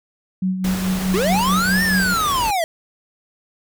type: tone with tremolo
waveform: sine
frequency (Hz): 186.7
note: F#3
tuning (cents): +16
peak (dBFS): -16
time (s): 0.42-2.14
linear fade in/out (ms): 5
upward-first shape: sine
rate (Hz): 4.7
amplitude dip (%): 55
type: noise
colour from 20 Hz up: pink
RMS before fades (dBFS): -28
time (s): 0.64-2.51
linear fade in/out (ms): 5
type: linear two-way sweep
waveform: square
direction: up then down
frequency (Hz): 340 to 1843 to 632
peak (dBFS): -18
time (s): 1.14-2.64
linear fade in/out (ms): 0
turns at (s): 1.83
effects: none